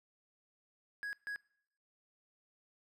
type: tone bursts at uneven times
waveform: triangle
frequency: 1661.2 Hz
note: G#6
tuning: in tune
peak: -36 dBFS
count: 2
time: 1.03-1.13 / 1.27-1.36 s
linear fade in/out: 0 ms
effects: noise-tail reverb RT60 0.7 s tail -23 dB re dry